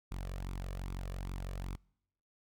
sawtooth tone with flanger, 46.01 Hz, F#1, 9 cents flat, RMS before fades -40 dBFS, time 0.11-1.76 s, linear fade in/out 10 ms, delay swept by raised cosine 0.83 to 1.75 ms, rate 2.5 Hz, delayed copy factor +0.55, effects noise-tail reverb RT60 0.8 s tail -26 dB re dry

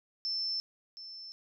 sine tone with echo, 5310 Hz, E8, 12 cents sharp, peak -31 dBFS, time 0.25-0.6 s, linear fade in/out 0 ms, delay 720 ms, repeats 1, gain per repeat -12 dB, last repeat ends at 1.32 s, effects none

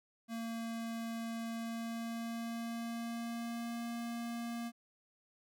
square tone with pitch glide, 228.8 to 234.3 Hz, A#3 to A#3, -32 to +9 cents, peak -39 dBFS, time 0.28-4.72 s, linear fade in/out 50 ms, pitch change +41 cents, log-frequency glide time 1.54-3.86 s, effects none

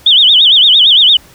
sine tone with vibrato, 3322 Hz, G#7, in tune, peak -3 dBFS, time 0.06-1.17 s, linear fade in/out 5 ms, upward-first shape sine, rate 8.8 Hz, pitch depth 210 cents each way, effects pink hiss -41 dBFS RMS until 1.34 s

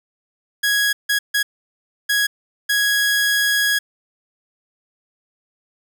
sawtooth tone bursts at uneven times, 1661.2 Hz, G#6, in tune, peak -12 dBFS, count 5, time 0.63-0.93 / 1.09-1.19 / 1.34-1.43 / 2.09-2.27 / 2.69-3.79 s, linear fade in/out 10 ms, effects none

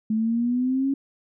sine exponential sweep, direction up, 215.5 to 277.2 Hz, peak -20 dBFS, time 0.1-0.94 s, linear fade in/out 5 ms, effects none

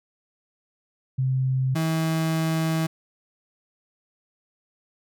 sine / 35% pulse tone pair in turn, 130.81 / 161.11 Hz, C3 / E3, 0 / -39 cents, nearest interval major third, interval 361 cents, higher second, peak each -20 dBFS, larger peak neither, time 1.18-1.75 / 1.75-2.87 s, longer second, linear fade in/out 10 ms, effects none

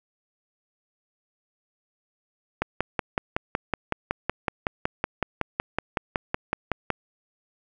click train, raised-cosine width 0.5 ms, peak -8 dBFS, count 24, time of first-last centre 2.62-6.903 s, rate 5.37 Hz, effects none

